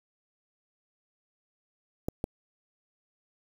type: clicks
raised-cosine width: 2 ms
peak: -16 dBFS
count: 2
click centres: 2.085 / 2.241 s
effects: 7-bit